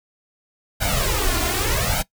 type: noise with flanger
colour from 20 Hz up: pink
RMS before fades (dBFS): -21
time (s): 0.8-2.03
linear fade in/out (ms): 20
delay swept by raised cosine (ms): 1.3 to 2.9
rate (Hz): 0.82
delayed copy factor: +0.95
effects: noise-tail reverb RT60 0.1 s tail -20 dB re dry